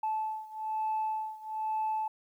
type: beating tone pair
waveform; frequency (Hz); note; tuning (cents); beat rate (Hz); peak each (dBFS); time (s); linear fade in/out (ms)
sine; 870 / 871.1; A5 / A5; -20 / -18; 1.1; -32 / -34; 0.03-2.08; 5
effects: tanh soft clip ceiling -25 dBFS + 11-bit